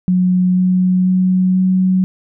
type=tone with pitch steps; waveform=sine; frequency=182.3 / 183.57 / 184.84 / 186.13 Hz; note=F#3 / F#3 / F#3 / F#3; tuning=-25 / -13 / -1 / +11 cents; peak=-10 dBFS; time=0.08-2.04 s; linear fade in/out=0 ms; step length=490 ms; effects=none